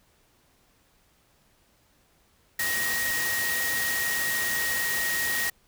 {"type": "tone in noise", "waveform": "sine", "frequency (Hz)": 1881, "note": "A#6", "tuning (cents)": 15, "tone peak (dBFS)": -27, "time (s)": [2.59, 5.5], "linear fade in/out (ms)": 5, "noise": "white", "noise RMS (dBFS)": -30, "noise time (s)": [2.59, 5.5], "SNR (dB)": 0, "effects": ["pink hiss -64 dBFS RMS until 5.67 s"]}